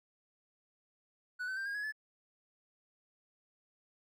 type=tone with pitch steps; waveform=triangle; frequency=1480 / 1526.9 / 1575.3 / 1625.2 / 1676.7 / 1729.8 Hz; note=F#6 / G6 / G6 / G#6 / G#6 / A6; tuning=0 / -46 / +8 / -38 / +16 / -30 cents; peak=-34 dBFS; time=1.39-1.924 s; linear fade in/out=20 ms; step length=89 ms; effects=none